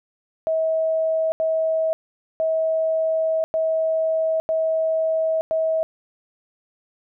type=tone bursts at uneven times; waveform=sine; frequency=642 Hz; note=E5; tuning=46 cents flat; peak=-18 dBFS; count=6; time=0.47-1.32 / 1.4-1.93 / 2.4-3.44 / 3.54-4.4 / 4.49-5.41 / 5.51-5.83 s; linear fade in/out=0 ms; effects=none